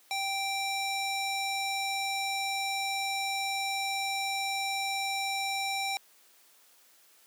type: tone with band-pass filter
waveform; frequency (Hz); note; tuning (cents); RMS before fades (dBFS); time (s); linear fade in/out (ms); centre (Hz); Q
square; 783; G5; -2; -32; 0.11-5.97; 0; 4200; 0.57
effects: white hiss -61 dBFS RMS until 7.26 s + high-pass 300 Hz 12 dB/octave